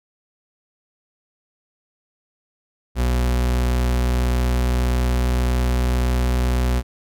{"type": "tone with pitch glide", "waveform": "40% pulse", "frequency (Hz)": [61.5, 61.96], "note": ["B1", "B1"], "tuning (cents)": [-7, 6], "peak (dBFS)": -16, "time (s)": [2.95, 6.83], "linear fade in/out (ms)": 50, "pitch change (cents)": 13, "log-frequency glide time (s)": [3.4, 6.64], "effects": []}